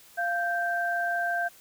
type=tone pair together; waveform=sine; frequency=694.4 / 1568 Hz; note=F5 / G6; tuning=-10 / 0 cents; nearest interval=octave + major second; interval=1410 cents; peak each=-28 dBFS; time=0.17-1.49 s; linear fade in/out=20 ms; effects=white hiss -54 dBFS RMS until 1.6 s